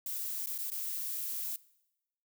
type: noise with dropouts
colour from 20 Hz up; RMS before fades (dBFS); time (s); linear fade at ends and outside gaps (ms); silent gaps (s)
violet; -37; 0.06-1.56; 2; 0.46-0.47 / 0.58-0.586 / 0.702-0.717
effects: noise-tail reverb RT60 0.9 s tail -21 dB re dry